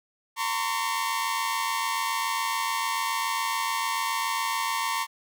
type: tone cluster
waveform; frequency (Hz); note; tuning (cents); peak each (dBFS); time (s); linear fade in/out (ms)
sawtooth; 914 / 1035 / 1122; A#5 / C6 / C#6; -34 / -19 / +21; -26 / -27 / -27; 0.36-5.07; 50
effects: none